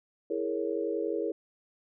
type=chord; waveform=sine; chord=A# half-diminished seventh; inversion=second; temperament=equal; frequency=329.6 / 415.3 / 466.2 / 554.4 Hz; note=E4 / G#4 / A#4 / C#5; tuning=0 / 0 / 0 / 0 cents; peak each=-34 / -33 / -33 / -37 dBFS; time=0.3-1.32 s; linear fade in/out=5 ms; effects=none